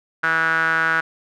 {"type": "tone with band-pass filter", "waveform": "sawtooth", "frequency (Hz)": 162.6, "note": "E3", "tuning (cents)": -23, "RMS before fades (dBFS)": -19, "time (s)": [0.23, 1.01], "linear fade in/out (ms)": 10, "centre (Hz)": 1500, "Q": 7.9, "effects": []}